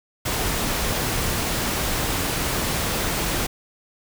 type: noise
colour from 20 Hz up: pink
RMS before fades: -24 dBFS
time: 0.25-3.47 s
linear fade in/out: 10 ms
effects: none